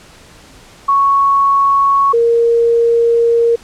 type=tone pair in turn; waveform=sine; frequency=1108.7 / 466.2 Hz; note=C#6 / A#4; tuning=0 / 0 cents; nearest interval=octave + minor third; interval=1500 cents; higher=first; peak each=-8 dBFS; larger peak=neither; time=0.88-2.13 / 2.13-3.56 s; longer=second; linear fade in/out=10 ms; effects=pink hiss -41 dBFS RMS until 3.63 s + low-pass 9000 Hz 12 dB/octave